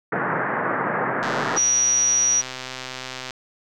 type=band-pass noise; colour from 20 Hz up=white; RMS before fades=-24 dBFS; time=0.12-1.58 s; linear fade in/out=5 ms; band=120 to 1800 Hz; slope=48 dB/octave
type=click train; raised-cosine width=0.2 ms; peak=-14 dBFS; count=269; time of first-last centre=1.23-3.308 s; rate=129 Hz
type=tone; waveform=sine; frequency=5790 Hz; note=F#8; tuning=38 cents flat; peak=-16 dBFS; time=1.56-2.42 s; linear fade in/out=20 ms
effects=none